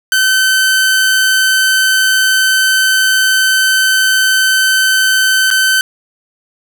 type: tone with dropouts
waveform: sawtooth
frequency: 1533 Hz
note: G6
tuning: 39 cents flat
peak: -5 dBFS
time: 0.12-5.81 s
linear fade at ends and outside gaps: 1 ms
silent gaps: 5.504-5.511 s
effects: none